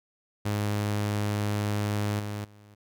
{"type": "tone with level steps", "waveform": "sawtooth", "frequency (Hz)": 103.83, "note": "G#2", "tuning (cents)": 0, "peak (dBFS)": [-22, -28, -47], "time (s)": [0.45, 2.75], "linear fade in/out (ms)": 10, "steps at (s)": [2.19, 2.44], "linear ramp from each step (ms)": 10, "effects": []}